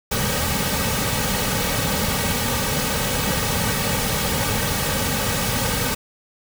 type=noise with comb filter; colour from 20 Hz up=pink; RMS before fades=-22 dBFS; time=0.11-5.95 s; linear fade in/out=10 ms; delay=2.9 ms; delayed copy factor=-0.7; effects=none